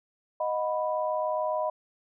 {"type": "chord", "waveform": "sine", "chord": "B major", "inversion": "first", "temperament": "equal with one note detuned", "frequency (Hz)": [622.3, 729.4, 987.8], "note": ["D#5", "F#5", "B5"], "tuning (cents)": [0, -25, 0], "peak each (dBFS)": [-28, -34, -31], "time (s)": [0.4, 1.7], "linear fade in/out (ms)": 5, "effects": []}